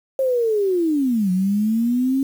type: linear two-way sweep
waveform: sine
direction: down then up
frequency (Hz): 541 to 180 to 273.6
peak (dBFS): -16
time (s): 0.19-2.23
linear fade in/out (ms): 2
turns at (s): 1.31
effects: 7-bit